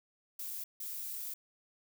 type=noise bursts at uneven times; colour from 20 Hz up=violet; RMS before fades=-41 dBFS; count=2; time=0.39-0.64 / 0.8-1.34 s; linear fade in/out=5 ms; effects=none